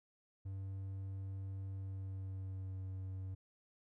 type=tone with pitch glide; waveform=triangle; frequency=96.6 to 94.61 Hz; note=G2 to F#2; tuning=-25 to +39 cents; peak=-39 dBFS; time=0.45-3.35 s; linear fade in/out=10 ms; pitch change=-36 cents; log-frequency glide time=1.72-2.78 s; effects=none